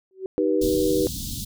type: tone with exponential growth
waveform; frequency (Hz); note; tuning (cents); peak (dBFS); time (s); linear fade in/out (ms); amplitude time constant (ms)
sine; 379; F#4; +42; -23; 0.11-0.26; 1; 32
type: chord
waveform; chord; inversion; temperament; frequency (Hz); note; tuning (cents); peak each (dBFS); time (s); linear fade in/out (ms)
sine; Eb augmented; none; just; 311.1 / 388.9 / 486.1; Eb4 / G4 / B4; 0 / -14 / -28; -23; 0.38-1.07; 0
type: band-stop noise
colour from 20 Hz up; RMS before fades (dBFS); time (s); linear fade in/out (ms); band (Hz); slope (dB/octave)
pink; -31; 0.61-1.45; 10; 280 to 3400; 48
effects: none